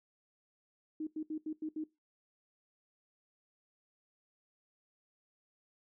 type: tone bursts at uneven times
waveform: sine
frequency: 311.1 Hz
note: D#4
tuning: in tune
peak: -35 dBFS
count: 6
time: 1-1.07 / 1.16-1.23 / 1.3-1.38 / 1.46-1.53 / 1.62-1.69 / 1.76-1.84 s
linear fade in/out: 5 ms
effects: noise-tail reverb RT60 0.2 s tail -19 dB re dry